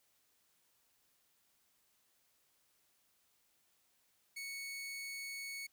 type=tone; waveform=sawtooth; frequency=2217 Hz; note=C#7; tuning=in tune; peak=-39 dBFS; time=4.36-5.67 s; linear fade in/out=10 ms; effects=white hiss -75 dBFS RMS until 5.72 s